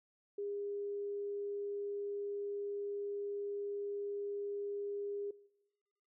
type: tone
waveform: sine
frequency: 405.7 Hz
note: G#4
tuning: 41 cents flat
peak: -37 dBFS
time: 0.38-5.31 s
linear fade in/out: 5 ms
effects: noise-tail reverb RT60 1.0 s tail -22 dB re dry